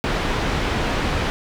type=low-pass noise; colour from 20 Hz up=pink; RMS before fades=-22 dBFS; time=0.04-1.3 s; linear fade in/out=0 ms; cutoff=3300 Hz; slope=12 dB/octave; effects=none